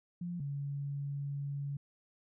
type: tone pair in turn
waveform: sine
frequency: 174.61 / 141.39 Hz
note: F3 / C#3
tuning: 0 / +35 cents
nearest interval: major third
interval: 365 cents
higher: first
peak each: -36 / -35 dBFS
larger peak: second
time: 0.21-0.4 / 0.4-1.77 s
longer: second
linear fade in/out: 5 ms
effects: none